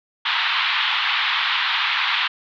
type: band-pass noise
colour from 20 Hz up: white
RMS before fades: -21 dBFS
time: 0.25-2.28 s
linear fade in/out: 10 ms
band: 880 to 3800 Hz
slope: 48 dB/octave
effects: none